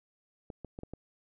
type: clicks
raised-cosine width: 2 ms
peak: -28 dBFS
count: 5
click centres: 0.502 / 0.647 / 0.789 / 0.834 / 0.936 s
effects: none